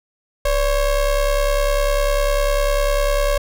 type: ring-modulated tone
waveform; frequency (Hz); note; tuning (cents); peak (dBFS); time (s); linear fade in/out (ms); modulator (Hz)
square; 270; C#4; -45; -13; 0.45-3.38; 5; 305
effects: none